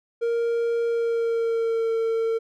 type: tone with pitch glide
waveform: triangle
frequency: 466.3 to 453 Hz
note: A#4 to A#4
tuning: +1 to -50 cents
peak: -19 dBFS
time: 0.21-2.39 s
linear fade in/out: 20 ms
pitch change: -51 cents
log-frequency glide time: 0.86-1.93 s
effects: none